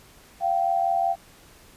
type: tone pair together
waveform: sine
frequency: 690 / 775.3 Hz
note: F5 / G5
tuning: -21 / -19 cents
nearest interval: major second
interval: 202 cents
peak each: -23 dBFS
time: 0.4-1.16 s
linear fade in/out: 50 ms
effects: pink hiss -52 dBFS RMS until 1.76 s + resampled to 32000 Hz

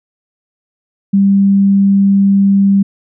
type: tone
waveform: sine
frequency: 197.4 Hz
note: G3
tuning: 12 cents sharp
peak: -6 dBFS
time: 1.13-2.83 s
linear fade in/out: 10 ms
effects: none

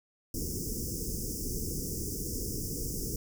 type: band-stop noise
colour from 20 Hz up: pink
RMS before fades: -35 dBFS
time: 0.34-3.16 s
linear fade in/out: 2 ms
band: 480 to 5100 Hz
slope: 96 dB/octave
effects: none

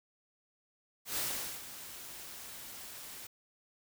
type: noise with ADSR envelope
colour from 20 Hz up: white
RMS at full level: -34 dBFS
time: 1.05-3.27 s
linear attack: 120 ms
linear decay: 440 ms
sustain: -13 dB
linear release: 4 ms
effects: none

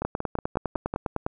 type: two click trains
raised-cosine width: 1 ms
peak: -15 / -12 dBFS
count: 6 / 13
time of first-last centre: 0.02-0.939 / 0.05-1.265 s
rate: 5.44 / 9.88 Hz
effects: none

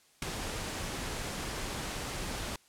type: noise with ADSR envelope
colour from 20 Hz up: pink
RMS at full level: -29 dBFS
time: 0.22-2.56 s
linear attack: 4 ms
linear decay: 5 ms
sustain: -8 dB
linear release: 3 ms
effects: white hiss -64 dBFS RMS until 2.68 s + low-pass 10000 Hz 12 dB/octave

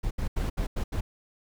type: noise bursts at uneven times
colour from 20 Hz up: brown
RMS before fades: -28 dBFS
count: 6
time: 0.03-0.11 / 0.18-0.28 / 0.36-0.5 / 0.57-0.67 / 0.76-0.84 / 0.92-1.01 s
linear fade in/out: 10 ms
effects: none

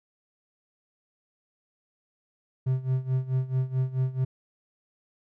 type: tone with tremolo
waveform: triangle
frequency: 130 Hz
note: C3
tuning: 11 cents flat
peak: -19 dBFS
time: 2.66-4.25 s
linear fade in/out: 10 ms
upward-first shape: sine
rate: 4.6 Hz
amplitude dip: 85%
effects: none

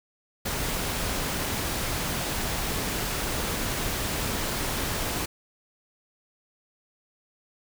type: noise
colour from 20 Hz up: pink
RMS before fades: -29 dBFS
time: 0.45-5.26 s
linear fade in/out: 10 ms
effects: none

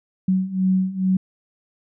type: beating tone pair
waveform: sine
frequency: 186.1 / 188.4 Hz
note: F#3 / F#3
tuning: +10 / +32 cents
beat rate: 2.3 Hz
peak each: -22 / -19 dBFS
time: 0.28-1.17 s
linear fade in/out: 5 ms
effects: none

